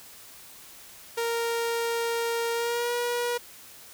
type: tone with pitch glide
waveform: sawtooth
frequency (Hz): 464.9 to 481.3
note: A#4 to B4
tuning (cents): -5 to -45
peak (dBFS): -22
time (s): 1.17-3.38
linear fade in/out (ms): 10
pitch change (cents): +60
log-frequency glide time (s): 2.53-2.93
effects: white hiss -48 dBFS RMS until 3.93 s